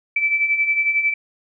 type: beating tone pair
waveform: sine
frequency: 2310 / 2321 Hz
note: D7 / D7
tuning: -29 / -21 cents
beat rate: 11 Hz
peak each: -24 / -17 dBFS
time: 0.16-1.14 s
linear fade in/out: 5 ms
effects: none